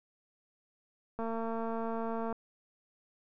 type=click train; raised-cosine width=1 ms; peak=-24 dBFS; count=259; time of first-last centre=1.19-2.327 s; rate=227 Hz; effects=none